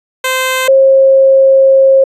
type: tone pair in turn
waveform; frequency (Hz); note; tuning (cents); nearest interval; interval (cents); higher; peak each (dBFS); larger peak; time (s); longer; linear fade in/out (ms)
10% pulse / sine; 518 / 536.9; C5 / C5; -17 / +45; minor second; 62; second; -3; neither; 0.24-0.68 / 0.68-2.04; second; 5
effects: resampled to 32000 Hz